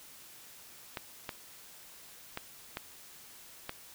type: clicks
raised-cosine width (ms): 0.3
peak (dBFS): -20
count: 5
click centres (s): 0.972 / 1.292 / 2.374 / 2.771 / 3.694
effects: white hiss -53 dBFS RMS until 3.94 s